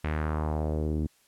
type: tone with low-pass filter sweep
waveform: sawtooth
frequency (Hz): 77.1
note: D#2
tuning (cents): -15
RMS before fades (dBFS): -29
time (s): 0.04-1.07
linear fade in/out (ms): 5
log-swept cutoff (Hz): 2300 to 270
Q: 2.1
effects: white hiss -64 dBFS RMS until 1.27 s + low-pass 12000 Hz 12 dB/octave